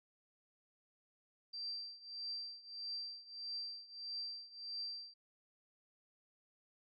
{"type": "tone with tremolo", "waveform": "sine", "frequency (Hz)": 4699, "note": "D8", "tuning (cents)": 0, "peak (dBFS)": -39, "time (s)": [1.53, 5.14], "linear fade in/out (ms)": 10, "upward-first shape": "triangle", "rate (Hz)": 1.6, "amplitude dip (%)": 90, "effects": []}